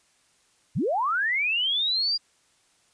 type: linear sweep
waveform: sine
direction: up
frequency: 80.6 to 4851 Hz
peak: -22 dBFS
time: 0.75-2.18 s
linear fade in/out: 20 ms
effects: white hiss -64 dBFS RMS until 2.93 s + resampled to 22050 Hz